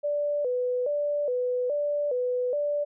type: tone with vibrato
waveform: sine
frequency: 539 Hz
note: C#5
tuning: 49 cents flat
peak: -24 dBFS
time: 0.03-2.85 s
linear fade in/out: 20 ms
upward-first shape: square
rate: 1.2 Hz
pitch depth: 140 cents each way
effects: none